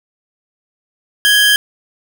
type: tone pair together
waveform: 45% pulse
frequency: 1661.2 / 3136 Hz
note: G#6 / G7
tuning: 0 / 0 cents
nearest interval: major seventh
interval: 1100 cents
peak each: -11 dBFS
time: 1.25-1.56 s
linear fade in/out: 0 ms
effects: none